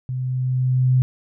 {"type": "tone with level ramp", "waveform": "sine", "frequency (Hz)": 128.1, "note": "C3", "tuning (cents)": -36, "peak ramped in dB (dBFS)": [-23, -12], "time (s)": [0.09, 1.02], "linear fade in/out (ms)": 0, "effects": []}